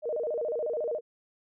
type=tone with vibrato; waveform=sine; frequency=537 Hz; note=C5; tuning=45 cents sharp; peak=-28 dBFS; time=0.02-1.01 s; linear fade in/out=50 ms; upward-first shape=square; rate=14 Hz; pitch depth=230 cents each way; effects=none